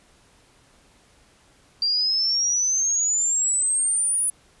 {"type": "exponential sweep", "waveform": "sine", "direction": "up", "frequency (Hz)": [4699, 9940], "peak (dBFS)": -19, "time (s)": [1.82, 4.3], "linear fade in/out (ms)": 2, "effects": ["pink hiss -57 dBFS RMS until 4.6 s", "resampled to 24000 Hz"]}